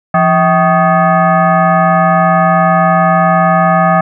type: tone with frequency modulation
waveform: sine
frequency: 299.7 Hz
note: D4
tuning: 35 cents sharp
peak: -6 dBFS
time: 0.14-4.01 s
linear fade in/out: 5 ms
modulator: 472 Hz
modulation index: 2.5
effects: none